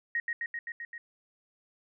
sine tone with echo, 1876 Hz, A#6, 11 cents sharp, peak -27 dBFS, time 0.15-0.2 s, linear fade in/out 2 ms, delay 130 ms, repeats 6, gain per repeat -2 dB, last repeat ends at 0.98 s, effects none

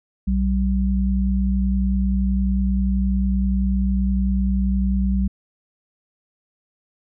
sine tone pair together, 60.82 / 193.1 Hz, B1 / G3, -26 / -26 cents, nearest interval octave + minor sixth, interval 2000 cents, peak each -19 / -20 dBFS, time 0.27-5.28 s, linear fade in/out 10 ms, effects none

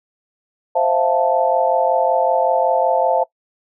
sine chord, F major seventh, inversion second, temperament equal with one note detuned, 523.3 / 653.2 / 698.5 / 880 Hz, C5 / E5 / F5 / A5, 0 / -16 / 0 / 0 cents, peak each -19 dBFS, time 0.75-3.24 s, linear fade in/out 10 ms, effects noise-tail reverb RT60 0.1 s tail -21 dB re dry

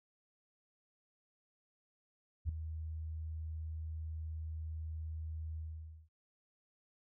sine tone with ADSR envelope, 79.3 Hz, D#2, 33 cents sharp, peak -29 dBFS, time 2.45-6.09 s, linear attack 41 ms, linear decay 4 ms, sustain -10 dB, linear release 520 ms, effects none

